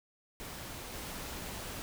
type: noise with level steps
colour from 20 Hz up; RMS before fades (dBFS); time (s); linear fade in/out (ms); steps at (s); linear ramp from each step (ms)
pink; -44 / -42; 0.4-1.82; 0; 0.93; 10
effects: none